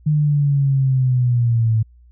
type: linear sweep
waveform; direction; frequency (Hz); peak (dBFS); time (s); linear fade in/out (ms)
sine; down; 152.8 to 109.4; -13; 0.06-1.83; 10
effects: added 60 Hz sine -45 dBFS peak until 2.11 s